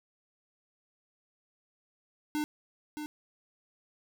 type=tone with echo; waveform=square; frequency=300.2 Hz; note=D4; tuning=38 cents sharp; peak=-30 dBFS; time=2.35-2.44 s; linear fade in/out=0 ms; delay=620 ms; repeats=1; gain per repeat=-7 dB; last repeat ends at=3.06 s; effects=none